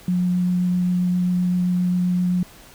sine tone with vibrato, 179.5 Hz, F3, 48 cents sharp, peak -17 dBFS, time 0.08-2.43 s, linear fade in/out 2 ms, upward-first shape triangle, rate 7.6 Hz, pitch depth 9 cents each way, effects pink hiss -46 dBFS RMS until 2.74 s

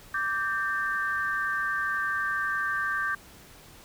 sine tone cluster, 1168 / 1570 / 1806 Hz, D6 / G6 / A6, -10 / +2 / +45 cents, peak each -31 / -28 / -34 dBFS, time 0.14-3.15 s, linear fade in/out 5 ms, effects pink hiss -51 dBFS RMS until 3.84 s

